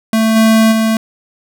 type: tone with level steps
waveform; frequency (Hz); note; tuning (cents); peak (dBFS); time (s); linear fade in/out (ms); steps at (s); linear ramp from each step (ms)
square; 222; A3; +16; -10 / -7 / -11; 0.13-0.97; 2; 0.35 / 0.71; 20
effects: none